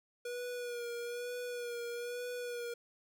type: tone with vibrato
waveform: square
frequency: 482.4 Hz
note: B4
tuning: 41 cents flat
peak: -39 dBFS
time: 0.25-2.74 s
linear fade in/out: 5 ms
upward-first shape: sine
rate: 1.1 Hz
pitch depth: 32 cents each way
effects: none